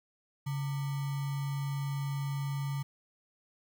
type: tone with sample-and-hold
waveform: sine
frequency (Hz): 139.8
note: C#3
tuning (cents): +15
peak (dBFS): -31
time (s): 0.46-2.83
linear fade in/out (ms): 10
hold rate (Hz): 1050
effects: none